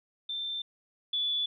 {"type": "tone pair in turn", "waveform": "sine", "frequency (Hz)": [3564, 3451], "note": ["A7", "A7"], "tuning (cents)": [22, -34], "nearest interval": "minor second", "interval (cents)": 56, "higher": "first", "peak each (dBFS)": [-32, -27], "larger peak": "second", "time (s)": [[0.29, 0.62], [1.13, 1.46]], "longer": "neither", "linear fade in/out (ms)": 5, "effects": []}